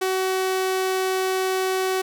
sawtooth tone, 376.5 Hz, F#4, 30 cents sharp, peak -17 dBFS, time 0.01-2.02 s, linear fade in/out 10 ms, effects none

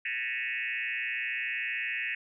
sine tone with frequency modulation, 2216 Hz, C#7, 1 cent flat, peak -30 dBFS, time 0.05-2.15 s, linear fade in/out 5 ms, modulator 121 Hz, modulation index 4.1, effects none

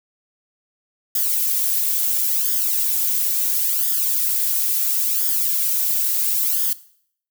violet noise with flanger, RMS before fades -20 dBFS, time 1.15-6.73 s, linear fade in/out 2 ms, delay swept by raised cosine 0.59 to 2.79 ms, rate 0.73 Hz, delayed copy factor +0.8, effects noise-tail reverb RT60 0.6 s tail -18 dB re dry

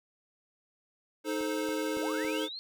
square chord, A diminished, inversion second, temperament equal with one note detuned, 311.1 / 433.4 / 523.3 Hz, Eb4 / A4 / C5, 0 / -26 / 0 cents, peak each -34 / -36 / -37 dBFS, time 1.24-2.49 s, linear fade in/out 50 ms
click train, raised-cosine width 1 ms, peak -32 dBFS, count 4, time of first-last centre 1.41-2.248 s, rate 3.58 Hz
sine linear sweep, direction up, 223.6 to 4336 Hz, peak -38 dBFS, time 1.97-2.59 s, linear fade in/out 0 ms
effects none

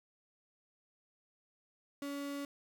35% pulse tone, 282.8 Hz, C#4, 35 cents sharp, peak -37 dBFS, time 2.02-2.45 s, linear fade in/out 2 ms, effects 11-bit

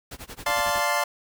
pink noise with tremolo, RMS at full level -37 dBFS, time 0.11-0.82 s, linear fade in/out 5 ms, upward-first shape sine, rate 11 Hz, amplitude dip 95%
25% pulse chord, D minor seventh, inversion none, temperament equal with one note detuned, 582.3 / 698.5 / 880 / 1046.5 Hz, D5 / F5 / A5 / C6, -15 / 0 / 0 / 0 cents, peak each -24 dBFS, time 0.46-1.04 s, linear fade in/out 5 ms
effects none

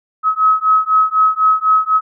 sine beating tone pair, 1278 / 1282 Hz, D#6 / E6, +46 / -49 cents, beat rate 4 Hz, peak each -13 dBFS, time 0.23-2.01 s, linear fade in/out 50 ms, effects none

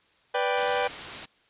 sawtooth chord, G major, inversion first, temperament equal, 493.9 / 587.3 / 784 Hz, B4 / D5 / G5, 0 / 0 / 0 cents, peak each -23 / -26 / -24 dBFS, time 0.34-0.88 s, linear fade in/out 10 ms
white noise, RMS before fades -36 dBFS, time 0.57-1.26 s, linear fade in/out 10 ms
effects white hiss -63 dBFS RMS until 1.49 s + resampled to 8000 Hz

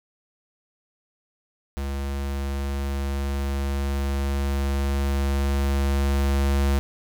square tone with level ramp, 69.3 Hz, C#2, in tune, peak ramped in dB -27 to -19 dBFS, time 1.77-6.79 s, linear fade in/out 0 ms, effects none

